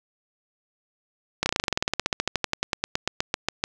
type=slowing click train; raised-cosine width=0.2 ms; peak=-5 dBFS; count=30; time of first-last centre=1.43-3.639 s; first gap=30 ms; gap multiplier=1.06; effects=none